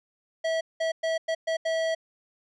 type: tone bursts at uneven times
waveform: square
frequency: 650 Hz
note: E5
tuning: 24 cents flat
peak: -25 dBFS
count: 6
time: 0.44-0.61 / 0.8-0.92 / 1.03-1.18 / 1.28-1.35 / 1.47-1.57 / 1.65-1.95 s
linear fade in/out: 10 ms
effects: low-pass 5000 Hz 12 dB/octave